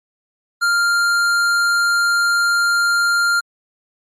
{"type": "tone with hard clipping", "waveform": "triangle", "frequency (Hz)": 1396.9, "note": "F6", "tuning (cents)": 0, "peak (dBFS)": -15, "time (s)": [0.61, 3.41], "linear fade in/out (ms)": 20, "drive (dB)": 16, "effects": ["MP3 64 kbps"]}